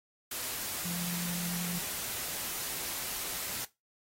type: tone in noise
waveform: sine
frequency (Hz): 174.61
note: F3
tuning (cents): 0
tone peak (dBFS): -36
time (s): 0.85-1.79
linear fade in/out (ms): 5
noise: white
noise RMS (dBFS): -37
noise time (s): 0.31-3.65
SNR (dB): -2
effects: noise-tail reverb RT60 0.2 s tail -17 dB re dry + AAC 48 kbps